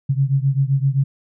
sine beating tone pair, 134 / 141.7 Hz, C3 / C#3, +42 / +38 cents, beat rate 7.7 Hz, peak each -17 / -19 dBFS, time 0.09-1.04 s, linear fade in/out 10 ms, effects none

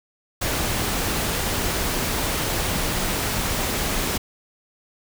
pink noise, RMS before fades -24 dBFS, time 0.41-4.18 s, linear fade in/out 10 ms, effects none

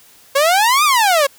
sawtooth exponential two-way sweep, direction up then down, 536 to 1252 to 536 Hz, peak -7 dBFS, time 0.35-1.27 s, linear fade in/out 10 ms, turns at 0.84 s, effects white hiss -47 dBFS RMS until 1.38 s

